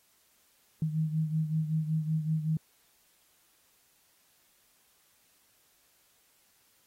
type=beating tone pair; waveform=sine; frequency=156.2 / 161.5 Hz; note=D#3 / E3; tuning=+7 / -35 cents; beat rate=5.3 Hz; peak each=-28 / -34 dBFS; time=0.82-2.57 s; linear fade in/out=2 ms; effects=white hiss -67 dBFS RMS until 6.86 s + AAC 48 kbps